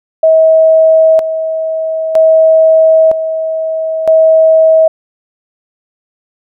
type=tone with tremolo; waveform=sine; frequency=641 Hz; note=E5; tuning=49 cents flat; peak=-3 dBFS; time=0.23-4.88 s; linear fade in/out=5 ms; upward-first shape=square; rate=0.52 Hz; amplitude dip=65%; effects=none